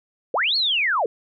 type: linear two-way sweep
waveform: sine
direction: up then down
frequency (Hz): 392 to 4443 to 392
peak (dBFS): -18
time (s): 0.34-1.06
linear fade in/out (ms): 2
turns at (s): 0.56
effects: none